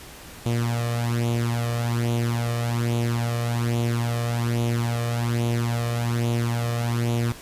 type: tone with flanger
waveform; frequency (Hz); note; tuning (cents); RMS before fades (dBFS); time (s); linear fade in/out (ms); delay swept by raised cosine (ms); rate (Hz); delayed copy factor
sawtooth; 118; A#2; +22; -24; 0.46-7.32; 0; 0.29 to 1.69; 1.2; +0.7
effects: pink hiss -42 dBFS RMS until 7.41 s + resampled to 32000 Hz